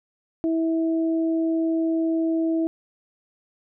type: tone pair together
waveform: sine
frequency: 326 / 652 Hz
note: E4 / E5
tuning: -19 / -19 cents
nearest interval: octave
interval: 1200 cents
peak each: -20 / -31 dBFS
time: 0.44-2.67 s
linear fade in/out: 0 ms
effects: none